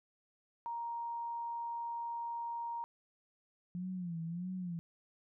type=tone; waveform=sine; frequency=936 Hz; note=A#5; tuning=7 cents sharp; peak=-37 dBFS; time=0.66-2.84 s; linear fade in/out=0 ms
type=tone with vibrato; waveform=sine; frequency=174.61 Hz; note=F3; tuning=in tune; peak=-37 dBFS; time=3.75-4.79 s; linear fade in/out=0 ms; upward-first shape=sine; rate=1.6 Hz; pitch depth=110 cents each way
effects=none